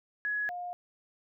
sine tone pair in turn, 1682 / 710.9 Hz, G#6 / F5, +22 / +31 cents, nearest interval octave + minor third, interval 1491 cents, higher first, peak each -29 / -35 dBFS, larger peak first, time 0.25-0.49 / 0.49-0.73 s, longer neither, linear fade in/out 0 ms, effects none

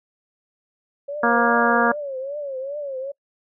sine tone with vibrato, 554.4 Hz, C#5, in tune, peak -26 dBFS, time 1.08-3.12 s, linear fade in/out 10 ms, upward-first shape triangle, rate 2.5 Hz, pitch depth 140 cents each way
harmonic tone, 235.4 Hz, A#3, 17 cents sharp, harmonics 1 / 2 / 3 / 4 / 5 / 6 / 7, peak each -23 / -23 / -23 / -23 / -23 / -23 / -23 dBFS, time 1.23-1.92 s, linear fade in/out 5 ms
effects noise-tail reverb RT60 0.1 s tail -23 dB re dry

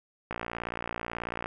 click train, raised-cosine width 0.5 ms, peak -18 dBFS, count 68, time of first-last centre 0.31-1.459 s, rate 58.3 Hz, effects none

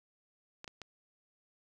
clicks, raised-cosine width 0.2 ms, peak -27 dBFS, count 3, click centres 0.644 / 0.678 / 0.817 s, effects none

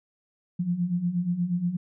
sine beating tone pair, 170.2 / 178.6 Hz, F3 / F3, -44 / +39 cents, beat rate 8.4 Hz, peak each -30 / -25 dBFS, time 0.59-1.77 s, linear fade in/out 10 ms, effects none

